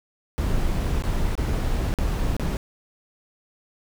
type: noise with dropouts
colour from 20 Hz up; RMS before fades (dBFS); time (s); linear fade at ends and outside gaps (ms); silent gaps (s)
brown; -23; 0.38-2.57; 0; 1.022-1.038 / 1.353-1.377 / 1.939-1.987 / 2.366-2.397
effects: none